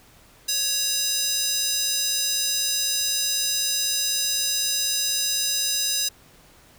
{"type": "tone with high-pass filter", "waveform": "square", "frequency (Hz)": 556, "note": "C#5", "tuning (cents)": 5, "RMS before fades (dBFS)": -24, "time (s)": [0.48, 6.09], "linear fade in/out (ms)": 10, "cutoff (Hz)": 5000, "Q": 1.8, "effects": ["pink hiss -53 dBFS RMS until 6.78 s"]}